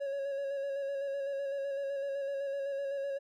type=tone with vibrato; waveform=triangle; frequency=554.4 Hz; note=C#5; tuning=in tune; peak=-31 dBFS; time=0-3.19 s; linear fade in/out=20 ms; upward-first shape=square; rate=7.9 Hz; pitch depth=23 cents each way; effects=none